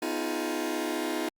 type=chord; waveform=sawtooth; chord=F half-diminished seventh; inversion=second; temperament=just; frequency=251.4 / 314.3 / 349.2 / 419.1 Hz; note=Cb4 / Eb4 / F4 / Ab4; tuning=+31 / +18 / 0 / +16 cents; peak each=-33 / -28 / -30 / -33 dBFS; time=0.02-1.29 s; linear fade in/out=5 ms; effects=Opus 48 kbps